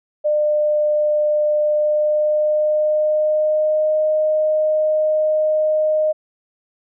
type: tone with pitch glide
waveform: sine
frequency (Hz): 601 to 617.5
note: D5 to D#5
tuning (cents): +40 to -13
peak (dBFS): -14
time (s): 0.24-6.13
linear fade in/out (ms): 20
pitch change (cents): +47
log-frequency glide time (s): 1.65-3.96
effects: none